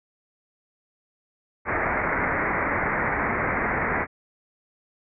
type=low-pass noise; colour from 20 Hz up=white; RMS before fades=-25 dBFS; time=1.65-4.07 s; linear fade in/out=50 ms; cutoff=2200 Hz; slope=96 dB/octave; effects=none